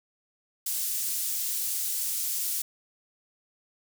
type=high-pass noise; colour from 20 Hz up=pink; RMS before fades=-30 dBFS; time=0.66-2.62 s; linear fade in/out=5 ms; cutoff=8100 Hz; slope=12 dB/octave; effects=none